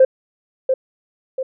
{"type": "tone with echo", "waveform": "sine", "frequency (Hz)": 523.3, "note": "C5", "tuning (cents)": 0, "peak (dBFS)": -5, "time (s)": [0, 0.05], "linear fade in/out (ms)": 5, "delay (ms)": 690, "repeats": 2, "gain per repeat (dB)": -7, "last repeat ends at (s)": 1.43, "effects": ["tanh soft clip ceiling -3 dBFS"]}